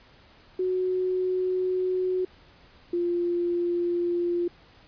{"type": "tone pair in turn", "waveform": "sine", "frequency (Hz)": [368.8, 348.1], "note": ["F#4", "F4"], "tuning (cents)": [-6, -6], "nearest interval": "minor second", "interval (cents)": 100, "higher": "first", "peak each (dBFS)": -23, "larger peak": "neither", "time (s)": [[0.59, 2.25], [2.93, 4.48]], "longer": "first", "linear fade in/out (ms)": 5, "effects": ["pink hiss -55 dBFS RMS until 4.87 s", "resampled to 11025 Hz"]}